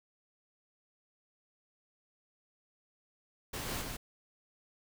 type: noise with echo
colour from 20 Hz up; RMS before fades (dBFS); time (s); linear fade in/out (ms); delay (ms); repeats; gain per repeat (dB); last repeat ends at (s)
pink; -39; 3.53-3.82; 10; 150; 1; -2; 3.97
effects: none